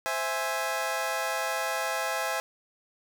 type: chord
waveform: 20% pulse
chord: C augmented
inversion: none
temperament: equal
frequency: 523.3 / 659.3 / 830.6 Hz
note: C5 / E5 / G#5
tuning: 0 / 0 / 0 cents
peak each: -29 / -27 / -27 dBFS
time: 0.06-2.4 s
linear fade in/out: 0 ms
effects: none